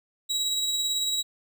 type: tone with tremolo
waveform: 30% pulse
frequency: 3866 Hz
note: B7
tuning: 38 cents flat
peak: -21 dBFS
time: 0.29-1.23 s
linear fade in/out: 20 ms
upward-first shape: sine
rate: 18 Hz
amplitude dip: 30%
effects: none